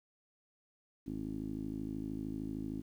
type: tone with low-pass filter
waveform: 10% pulse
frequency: 53.1 Hz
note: G#1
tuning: 39 cents sharp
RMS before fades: -40 dBFS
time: 1.06-2.82 s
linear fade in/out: 20 ms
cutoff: 290 Hz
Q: 4.8
effects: 11-bit